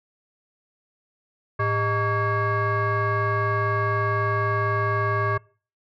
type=tone with frequency modulation; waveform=sine; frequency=620 Hz; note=D#5; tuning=6 cents flat; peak=-19 dBFS; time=1.59-5.38 s; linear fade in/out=10 ms; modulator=511 Hz; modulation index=1.9; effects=noise-tail reverb RT60 0.4 s tail -24 dB re dry + tanh soft clip ceiling -16 dBFS